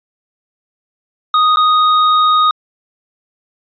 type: tone with dropouts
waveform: square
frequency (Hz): 1244.5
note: D#6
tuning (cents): 0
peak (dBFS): -9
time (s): 1.34-2.51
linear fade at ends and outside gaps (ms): 2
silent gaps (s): 1.56-1.57
effects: resampled to 11025 Hz